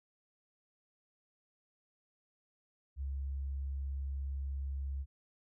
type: tone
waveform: sine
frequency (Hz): 68.5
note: C#2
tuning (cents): -20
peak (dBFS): -35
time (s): 2.96-5.06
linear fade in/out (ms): 50
effects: none